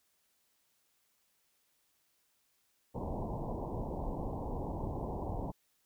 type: low-pass noise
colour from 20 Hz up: pink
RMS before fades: -38 dBFS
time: 2.94-5.52 s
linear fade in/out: 20 ms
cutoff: 1000 Hz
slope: 96 dB/octave
effects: white hiss -75 dBFS RMS until 5.85 s